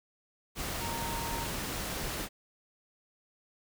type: tone in noise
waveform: sine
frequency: 926 Hz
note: A#5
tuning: 12 cents flat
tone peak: -38 dBFS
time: 0.79-1.48 s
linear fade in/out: 50 ms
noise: pink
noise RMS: -36 dBFS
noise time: 0.55-2.29 s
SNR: -5 dB
effects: none